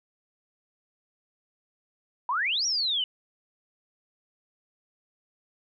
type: exponential two-way sweep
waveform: sine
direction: up then down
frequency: 925 to 5830 to 2917 Hz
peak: -24 dBFS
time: 2.29-3.04 s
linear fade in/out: 2 ms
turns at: 2.66 s
effects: none